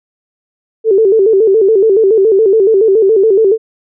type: tone with vibrato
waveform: sine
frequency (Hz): 414.8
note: G#4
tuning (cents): -2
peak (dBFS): -5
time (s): 0.84-3.58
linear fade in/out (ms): 50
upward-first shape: square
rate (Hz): 7.1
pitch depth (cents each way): 120
effects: none